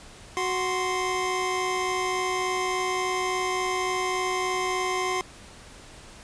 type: tone pair together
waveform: 25% pulse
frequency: 370 / 1046.5 Hz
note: F#4 / C6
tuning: 0 / 0 cents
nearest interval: octave + tritone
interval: 1800 cents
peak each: -24 dBFS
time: 0.37-5.21 s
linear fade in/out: 0 ms
effects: pink hiss -47 dBFS RMS until 6.23 s + resampled to 22050 Hz